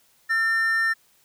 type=tone pair together; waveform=triangle; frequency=1351.8 / 1800 Hz; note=E6 / A6; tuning=+43 / +39 cents; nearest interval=perfect fourth; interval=496 cents; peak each=-28 / -18 dBFS; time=0.29-0.94 s; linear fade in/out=20 ms; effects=white hiss -61 dBFS RMS until 1.24 s